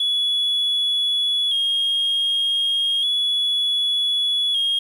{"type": "tone with vibrato", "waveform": "sine", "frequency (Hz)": 3322, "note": "G#7", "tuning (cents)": 0, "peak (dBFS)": -16, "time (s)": [0, 4.79], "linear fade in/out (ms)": 5, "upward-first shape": "square", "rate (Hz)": 0.33, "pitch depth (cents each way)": 37, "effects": ["tanh soft clip ceiling -15 dBFS", "8-bit"]}